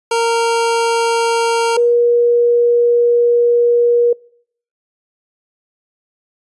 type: tone pair in turn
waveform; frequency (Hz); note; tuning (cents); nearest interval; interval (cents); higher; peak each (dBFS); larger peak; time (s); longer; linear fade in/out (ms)
25% pulse / sine; 462.4 / 477.1; A#4 / A#4; -14 / +40; minor second; 54; second; -9; neither; 0.11-1.77 / 1.77-4.13; second; 5
effects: noise-tail reverb RT60 0.6 s tail -25 dB re dry + resampled to 24000 Hz